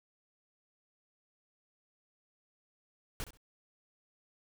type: noise with echo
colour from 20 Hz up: pink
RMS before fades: -38 dBFS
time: 3.2-3.24 s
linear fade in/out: 0 ms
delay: 66 ms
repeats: 2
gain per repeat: -13 dB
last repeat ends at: 3.372 s
effects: none